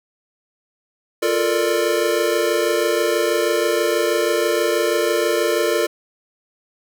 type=chord; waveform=square; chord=Bb major seventh; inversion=second; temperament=equal with one note detuned; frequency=349.2 / 440 / 466.2 / 592.8 Hz; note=F4 / A4 / Bb4 / D5; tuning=0 / 0 / 0 / +16 cents; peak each=-23 dBFS; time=1.22-5.87 s; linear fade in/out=10 ms; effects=none